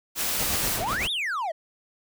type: noise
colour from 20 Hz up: white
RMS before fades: -27 dBFS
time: 0.15-0.8 s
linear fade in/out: 50 ms
type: noise with tremolo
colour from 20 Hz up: pink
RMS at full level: -29 dBFS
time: 0.38-1.08 s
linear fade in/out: 20 ms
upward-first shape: triangle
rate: 7.9 Hz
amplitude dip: 70%
type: exponential two-way sweep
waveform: triangle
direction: up then down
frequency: 607 to 3798 to 607 Hz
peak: -24 dBFS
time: 0.8-1.52 s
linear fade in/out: 10 ms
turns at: 1.11 s
effects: none